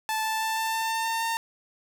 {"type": "tone with pitch steps", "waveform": "sawtooth", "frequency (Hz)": [875, 880.1, 885.2, 890.3, 895.5, 900.6, 905.9, 911.1], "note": ["A5", "A5", "A5", "A5", "A5", "A5", "A#5", "A#5"], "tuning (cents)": [-10, 0, 10, 20, 30, 40, -50, -40], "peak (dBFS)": -22, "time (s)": [0.09, 1.37], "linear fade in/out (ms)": 0, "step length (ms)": 160, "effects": []}